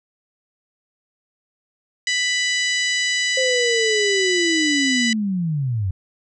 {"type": "harmonic tone", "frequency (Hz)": 990, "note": "B5", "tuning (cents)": 4, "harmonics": [2, 3, 4, 5, 6, 7, 8], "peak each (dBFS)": [-21, -25, -27, -29, -31, -32, -33], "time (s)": [2.07, 5.13], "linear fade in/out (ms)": 2}
{"type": "linear sweep", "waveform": "sine", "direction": "down", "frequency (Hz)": [527, 88.1], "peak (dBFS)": -19, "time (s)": [3.37, 5.91], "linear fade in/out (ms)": 5}
{"effects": []}